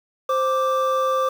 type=tone pair together; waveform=triangle; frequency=523.3 / 1174.8 Hz; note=C5 / D6; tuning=0 / 0 cents; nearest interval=octave + major second; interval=1400 cents; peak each=-19 dBFS; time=0.29-1.29 s; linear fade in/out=5 ms; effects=7-bit